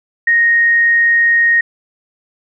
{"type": "tone", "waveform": "sine", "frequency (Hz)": 1864.7, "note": "A#6", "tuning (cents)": 0, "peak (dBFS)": -8, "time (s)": [0.27, 1.61], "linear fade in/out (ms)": 5, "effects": []}